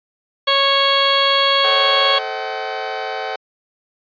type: harmonic tone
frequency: 552 Hz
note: C#5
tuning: 7 cents flat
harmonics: 1 / 2 / 3 / 4 / 5 / 6 / 7 / 8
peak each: -20 / -18 / -24 / -24 / -26 / -17 / -28 / -23 dBFS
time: 0.47-2.19 s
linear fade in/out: 10 ms
type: chord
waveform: sawtooth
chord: A diminished seventh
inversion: none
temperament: just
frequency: 440 / 528 / 633.6 / 760.3 Hz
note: A4 / C5 / Eb5 / Gb5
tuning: 0 / +16 / +31 / +47 cents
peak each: -25 / -26 / -27 / -21 dBFS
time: 1.64-3.36 s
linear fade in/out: 5 ms
effects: resampled to 11025 Hz